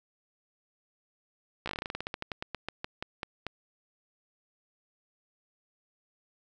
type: slowing click train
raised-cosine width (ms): 0.3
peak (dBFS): -18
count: 23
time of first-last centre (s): 1.66-3.467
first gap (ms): 15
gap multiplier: 1.14
effects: none